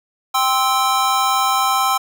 square chord, C major, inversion second, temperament just, 784.9 / 1046.5 / 1308.1 Hz, G5 / C6 / E6, +2 / 0 / -14 cents, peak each -20 dBFS, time 0.34-1.98 s, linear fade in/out 10 ms, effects none

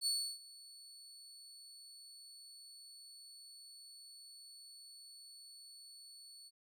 30% pulse tone with ADSR envelope, 4435 Hz, C#8, in tune, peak -29 dBFS, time 0.01-6.51 s, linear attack 52 ms, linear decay 320 ms, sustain -22 dB, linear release 40 ms, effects none

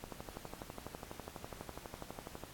click train, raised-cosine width 1 ms, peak -29 dBFS, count 30, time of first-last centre 0.04-2.437 s, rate 12.1 Hz, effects pink hiss -54 dBFS RMS until 2.53 s + AAC 64 kbps

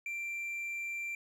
triangle tone, 2358 Hz, D7, 6 cents sharp, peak -34 dBFS, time 0.06-1.15 s, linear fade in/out 2 ms, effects none

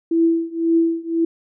sine tone with tremolo, 331.2 Hz, E4, 8 cents sharp, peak -11 dBFS, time 0.11-1.25 s, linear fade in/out 5 ms, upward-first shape triangle, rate 1.9 Hz, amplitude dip 95%, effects none

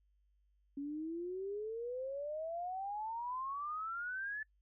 sine exponential sweep, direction up, 277.2 to 1750 Hz, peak -38 dBFS, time 0.77-4.43 s, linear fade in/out 5 ms, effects noise-tail reverb RT60 0.1 s tail -23 dB re dry + added 50 Hz sine -70 dBFS peak until 4.61 s

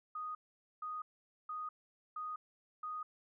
sine tone bursts, 1242 Hz, D#6, 3 cents flat, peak -39 dBFS, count 5, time 0.15-3.03 s, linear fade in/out 5 ms, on 200 ms, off 470 ms, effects none

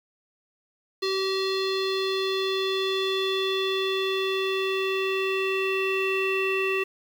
square tone with low-pass filter sweep, 383.7 Hz, G4, 37 cents flat, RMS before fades -26 dBFS, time 1.02-6.84 s, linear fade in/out 10 ms, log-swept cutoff 4200 to 2600 Hz, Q 5.9, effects 8-bit

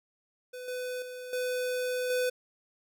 square tone with level steps, 501 Hz, B4, 25 cents sharp, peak -40 / -34 / -40 / -30 / -27 dBFS, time 0.53-2.3 s, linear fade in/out 10 ms, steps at 0.68 / 1.02 / 1.33 / 2.1 s, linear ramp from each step 2 ms, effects none

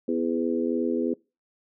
harmonic tone with a mistuned harmonic, 82.9 Hz, E2, 10 cents sharp, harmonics 3 / 4 / 5 / 6, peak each -27 / -28 / -29 / -32 dBFS, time 0.08-1.14 s, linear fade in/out 5 ms, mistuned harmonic 6, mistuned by +17 cents, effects noise-tail reverb RT60 0.3 s tail -25 dB re dry

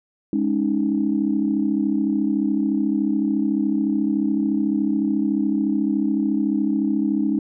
sine chord, Ab suspended fourth, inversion none, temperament equal, 207.7 / 277.2 / 311.1 Hz, Ab3 / Db4 / Eb4, 0 / 0 / 0 cents, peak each -22 dBFS, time 0.33-7.39 s, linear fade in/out 2 ms, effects tanh soft clip ceiling -8 dBFS

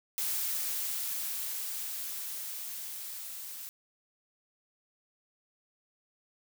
blue noise with level ramp, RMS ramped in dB -32 to -43 dBFS, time 0.18-3.69 s, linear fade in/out 0 ms, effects none

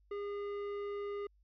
sine tone with tanh clipping, 406.9 Hz, G#4, 35 cents flat, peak -39 dBFS, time 0.11-1.27 s, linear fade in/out 5 ms, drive 12 dB, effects added 50 Hz sine -65 dBFS peak until 1.43 s

